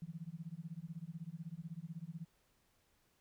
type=tone with tremolo; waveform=sine; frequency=164.81 Hz; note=E3; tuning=in tune; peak=-40 dBFS; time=0.02-2.25 s; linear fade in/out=0 ms; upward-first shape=sine; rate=16 Hz; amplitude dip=100%; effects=pink hiss -75 dBFS RMS until 3.2 s